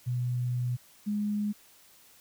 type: tone pair in turn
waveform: sine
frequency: 123.47 / 207.7 Hz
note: B2 / G#3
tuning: 0 / 0 cents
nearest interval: major sixth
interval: 900 cents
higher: second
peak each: -27 dBFS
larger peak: neither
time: 0.06-0.77 / 1.06-1.53 s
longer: first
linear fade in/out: 20 ms
effects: white hiss -58 dBFS RMS until 2.2 s